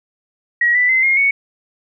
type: tone with pitch steps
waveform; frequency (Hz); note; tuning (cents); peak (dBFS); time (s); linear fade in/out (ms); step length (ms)
sine; 1907 / 1981.1 / 2058 / 2138 / 2221; A#6 / B6 / C7 / C7 / C#7; +39 / +5 / -29 / +37 / +3; -11; 0.61-1.31; 5; 140
effects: none